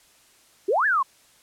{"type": "exponential two-way sweep", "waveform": "sine", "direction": "up then down", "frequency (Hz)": [349.2, 1793, 1014], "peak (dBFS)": -18, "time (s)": [0.68, 1.03], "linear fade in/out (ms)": 10, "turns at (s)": 0.86, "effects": ["white hiss -57 dBFS RMS until 1.42 s", "low-pass 11000 Hz 12 dB/octave"]}